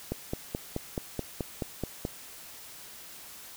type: click train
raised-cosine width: 2 ms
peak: -17 dBFS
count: 10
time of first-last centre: 0.12-2.051 s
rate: 4.66 Hz
effects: white hiss -47 dBFS RMS until 3.56 s